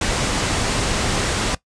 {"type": "low-pass noise", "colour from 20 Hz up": "pink", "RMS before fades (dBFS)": -21, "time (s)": [0.01, 1.55], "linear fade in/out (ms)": 5, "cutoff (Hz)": 9100, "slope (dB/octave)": 48, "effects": ["noise-tail reverb RT60 0.1 s tail -18 dB re dry"]}